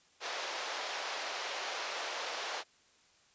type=band-pass noise; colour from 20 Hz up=pink; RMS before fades=-39 dBFS; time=0.2-2.64 s; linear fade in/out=50 ms; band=520 to 5900 Hz; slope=24 dB/octave; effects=white hiss -66 dBFS RMS until 3.34 s + resampled to 16000 Hz